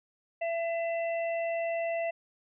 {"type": "harmonic tone", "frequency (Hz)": 670, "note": "E5", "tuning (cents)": 28, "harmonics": [1, 3, 4], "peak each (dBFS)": [-29, -40, -41], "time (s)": [0.41, 2.11], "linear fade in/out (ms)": 10, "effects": []}